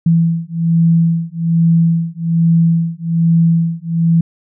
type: beating tone pair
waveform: sine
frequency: 165.7 / 166.9 Hz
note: E3 / E3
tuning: +9 / +22 cents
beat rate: 1.2 Hz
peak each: -13 dBFS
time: 0.06-4.21 s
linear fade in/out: 5 ms
effects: none